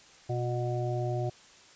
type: harmonic tone with a mistuned harmonic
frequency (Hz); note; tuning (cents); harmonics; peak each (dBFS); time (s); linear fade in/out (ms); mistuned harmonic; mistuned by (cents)
122.5; B2; -14; 1 / 3 / 5 / 6; -30 / -35 / -37 / -38; 0.29-1.3; 10; 3; -27
effects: white hiss -55 dBFS RMS until 1.75 s + resampled to 16000 Hz